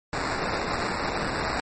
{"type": "noise with sample-and-hold", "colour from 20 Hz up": "blue", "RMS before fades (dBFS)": -28, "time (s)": [0.13, 1.6], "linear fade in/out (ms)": 0, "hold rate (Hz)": 3150, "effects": ["low-pass 8000 Hz 12 dB/octave", "MP3 32 kbps"]}